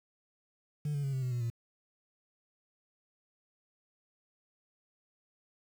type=tone with pitch steps; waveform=sine; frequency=148.5 / 142.7 / 137.12 / 131.76 / 126.62 / 121.67 / 116.92 Hz; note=D3 / D3 / C#3 / C3 / B2 / B2 / A#2; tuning=+20 / -49 / -18 / +12 / +44 / -25 / +6 cents; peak=-28 dBFS; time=0.85-1.501 s; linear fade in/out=5 ms; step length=93 ms; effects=tanh soft clip ceiling -30 dBFS + 9-bit